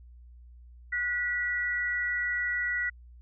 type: tone pair together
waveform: sine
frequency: 1460 / 1948.9 Hz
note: F#6 / B6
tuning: -24 / -23 cents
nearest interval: perfect fourth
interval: 501 cents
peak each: -33 / -28 dBFS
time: 0.92-2.9 s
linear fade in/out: 10 ms
effects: added 60 Hz sine -48 dBFS peak until 3.21 s